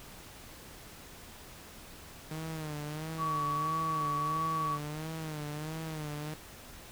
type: tone with vibrato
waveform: sawtooth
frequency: 154.3 Hz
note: D#3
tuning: 14 cents flat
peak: -33 dBFS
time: 2.31-6.34 s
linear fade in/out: 2 ms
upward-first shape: sine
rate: 1.5 Hz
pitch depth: 75 cents each way
type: tone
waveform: sine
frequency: 1130 Hz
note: C#6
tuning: 33 cents sharp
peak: -30 dBFS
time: 3.17-4.79 s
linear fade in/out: 50 ms
effects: pink hiss -50 dBFS RMS until 6.91 s